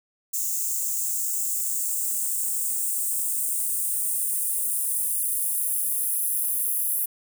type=noise with high-pass filter sweep; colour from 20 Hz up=violet; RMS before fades=-26 dBFS; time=0.33-7.06 s; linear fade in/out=10 ms; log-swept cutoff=7000 to 11000 Hz; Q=3.9; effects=none